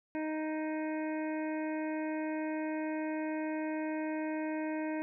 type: harmonic tone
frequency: 311.1 Hz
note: D#4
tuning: in tune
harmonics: 1 / 2 / 3 / 5 / 6 / 7 / 8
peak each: -34 / -40 / -44 / -48 / -50 / -51 / -52 dBFS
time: 0.15-5.02 s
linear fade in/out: 0 ms
effects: none

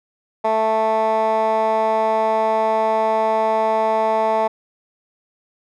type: tone with band-pass filter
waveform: 15% pulse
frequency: 220 Hz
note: A3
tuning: in tune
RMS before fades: -18 dBFS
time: 0.44-4.48 s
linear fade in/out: 10 ms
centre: 810 Hz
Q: 2.5
effects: none

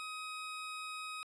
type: tone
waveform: 20% pulse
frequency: 1261 Hz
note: D#6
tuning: 23 cents sharp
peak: -36 dBFS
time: 0-1.23 s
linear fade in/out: 0 ms
effects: resampled to 22050 Hz

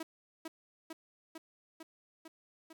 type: tone with echo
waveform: sawtooth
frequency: 322.8 Hz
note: E4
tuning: 36 cents flat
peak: -34 dBFS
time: 0-0.03 s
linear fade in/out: 5 ms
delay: 450 ms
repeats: 6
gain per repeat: -2 dB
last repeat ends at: 2.73 s
effects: none

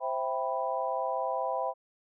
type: chord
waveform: sine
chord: C major seventh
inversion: none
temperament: equal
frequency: 523.3 / 659.3 / 784 / 987.8 Hz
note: C5 / E5 / G5 / B5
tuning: 0 / 0 / 0 / 0 cents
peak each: -34 / -34 / -34 / -34 dBFS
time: 0-1.74 s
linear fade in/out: 50 ms
effects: none

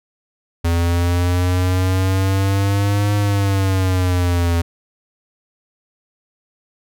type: exponential two-way sweep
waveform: square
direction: up then down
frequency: 84.1 to 103.2 to 84.1 Hz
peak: -15 dBFS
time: 0.64-4.62 s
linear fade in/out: 10 ms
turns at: 3.15 s
effects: none

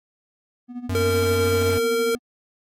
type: tone with tremolo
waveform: triangle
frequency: 244.7 Hz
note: B3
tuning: 16 cents flat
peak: -25 dBFS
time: 0.68-2.19 s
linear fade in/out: 50 ms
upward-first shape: sine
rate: 13 Hz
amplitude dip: 75%
type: tone with vibrato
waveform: square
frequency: 93.6 Hz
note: F#2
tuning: 20 cents sharp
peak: -24 dBFS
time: 0.89-1.78 s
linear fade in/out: 5 ms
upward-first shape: triangle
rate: 6.8 Hz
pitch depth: 8 cents each way
type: tone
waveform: square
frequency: 460 Hz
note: A#4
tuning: 23 cents flat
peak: -20 dBFS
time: 0.95-2.15 s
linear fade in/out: 0 ms
effects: AAC 48 kbps

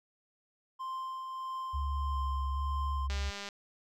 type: tone with tremolo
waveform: triangle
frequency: 1046.5 Hz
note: C6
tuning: in tune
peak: -33 dBFS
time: 0.79-3.08 s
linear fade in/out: 20 ms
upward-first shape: triangle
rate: 1.6 Hz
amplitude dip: 35%
type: tone with vibrato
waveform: sine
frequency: 69.3 Hz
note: C#2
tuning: in tune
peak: -31 dBFS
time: 1.73-3.31 s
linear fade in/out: 20 ms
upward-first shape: square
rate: 1.2 Hz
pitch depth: 26 cents each way
type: click train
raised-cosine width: 0.2 ms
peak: -24 dBFS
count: 79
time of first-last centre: 3.1-3.488 s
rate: 201 Hz
effects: none

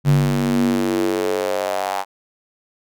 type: tone with high-pass filter sweep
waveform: square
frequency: 47.86 Hz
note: G1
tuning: 41 cents flat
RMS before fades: -19 dBFS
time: 0.04-2.05 s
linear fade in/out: 50 ms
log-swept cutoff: 140 to 840 Hz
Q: 4.4
effects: none

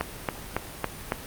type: click train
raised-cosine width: 0.5 ms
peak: -9 dBFS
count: 5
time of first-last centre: 0.01-1.121 s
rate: 3.6 Hz
effects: pink hiss -40 dBFS RMS until 1.26 s + Opus 32 kbps

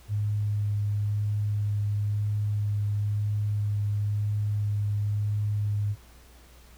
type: tone with vibrato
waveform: sine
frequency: 103.83 Hz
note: G#2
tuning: in tune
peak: -24 dBFS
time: 0.08-5.96 s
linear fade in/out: 50 ms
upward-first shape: sine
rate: 0.99 Hz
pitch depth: 10 cents each way
effects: added 60 Hz sine -52 dBFS peak until 6.77 s + pink hiss -56 dBFS RMS until 6.77 s

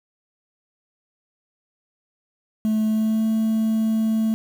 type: tone with pitch glide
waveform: sine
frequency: 217.2 to 221 Hz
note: A3 to A3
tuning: -22 to +8 cents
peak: -15 dBFS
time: 2.65-4.34 s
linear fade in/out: 0 ms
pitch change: +30 cents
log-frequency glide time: 2.86-3.28 s
effects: tanh soft clip ceiling -17 dBFS + 7-bit

